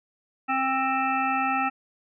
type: harmonic tone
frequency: 264.4 Hz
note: C4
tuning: 18 cents sharp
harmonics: 1 / 3 / 5 / 7 / 9 / 10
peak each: -31 / -26 / -27 / -34 / -38 / -31 dBFS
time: 0.48-1.7 s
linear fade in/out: 20 ms
effects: none